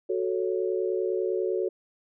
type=chord; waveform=sine; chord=F# minor; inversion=none; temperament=equal; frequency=370 / 440 / 554.4 Hz; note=F#4 / A4 / C#5; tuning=0 / 0 / 0 cents; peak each=-27 / -29 / -33 dBFS; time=0.09-1.69 s; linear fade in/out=10 ms; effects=none